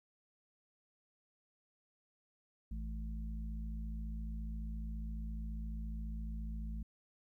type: harmonic tone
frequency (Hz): 54.5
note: A1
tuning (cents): -16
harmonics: 1 / 3 / 4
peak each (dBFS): -39 / -50 / -49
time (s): 2.71-6.83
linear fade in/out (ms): 5
effects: 13-bit